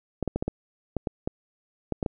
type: clicks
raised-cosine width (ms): 2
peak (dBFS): -13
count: 11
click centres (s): 0.227 / 0.277 / 0.36 / 0.425 / 0.48 / 0.967 / 1.072 / 1.275 / 1.923 / 2.028 / 2.062
effects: none